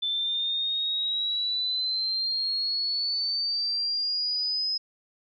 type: exponential sweep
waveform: sine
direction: up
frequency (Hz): 3520 to 5100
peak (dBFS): -25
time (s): 0.02-4.78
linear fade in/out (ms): 10
effects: none